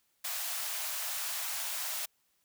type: high-pass noise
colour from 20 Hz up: white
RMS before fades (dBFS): -36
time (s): 0.24-2.06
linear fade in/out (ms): 10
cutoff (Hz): 590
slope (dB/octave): 96
effects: white hiss -74 dBFS RMS until 2.44 s